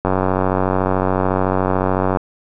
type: click train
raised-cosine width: 1 ms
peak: -3 dBFS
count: 200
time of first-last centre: 0.05-2.172 s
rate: 93.8 Hz
effects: none